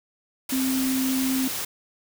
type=tone in noise; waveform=sine; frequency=262.3 Hz; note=C4; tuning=4 cents sharp; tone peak=-22 dBFS; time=0.52-1.48 s; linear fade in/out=5 ms; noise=white; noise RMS=-30 dBFS; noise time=0.49-1.65 s; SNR=+5 dB; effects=none